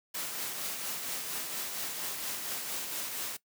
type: noise with tremolo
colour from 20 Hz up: white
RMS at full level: -35 dBFS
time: 0.14-3.37 s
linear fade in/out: 10 ms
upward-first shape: triangle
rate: 4.3 Hz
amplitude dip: 40%
effects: noise-tail reverb RT60 0.1 s tail -19 dB re dry + high-pass 150 Hz 12 dB/octave